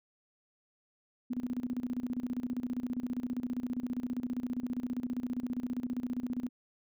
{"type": "tone with tremolo", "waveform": "sine", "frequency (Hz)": 246.9, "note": "B3", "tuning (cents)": 0, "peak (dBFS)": -30, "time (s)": [1.3, 6.49], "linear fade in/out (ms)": 10, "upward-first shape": "square", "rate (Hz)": 15, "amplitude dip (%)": 80, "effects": []}